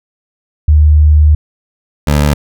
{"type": "tone pair in turn", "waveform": ["sine", "20% pulse"], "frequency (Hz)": [75.7, 73.38], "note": ["D#2", "D2"], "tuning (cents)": [-47, -1], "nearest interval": "minor second", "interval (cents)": 54, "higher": "first", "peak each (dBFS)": -3, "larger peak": "neither", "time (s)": [[0.68, 1.35], [2.07, 2.34]], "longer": "first", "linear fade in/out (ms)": 5, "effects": []}